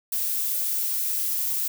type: noise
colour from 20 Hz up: violet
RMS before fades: -26 dBFS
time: 0.12-1.68 s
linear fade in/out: 5 ms
effects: none